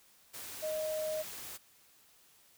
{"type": "tone in noise", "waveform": "sine", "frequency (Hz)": 622.3, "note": "D#5", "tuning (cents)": 0, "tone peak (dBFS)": -33, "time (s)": [0.62, 1.23], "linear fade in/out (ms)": 20, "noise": "white", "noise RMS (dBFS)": -45, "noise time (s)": [0.33, 1.58], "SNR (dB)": 9, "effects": ["white hiss -64 dBFS RMS until 2.57 s"]}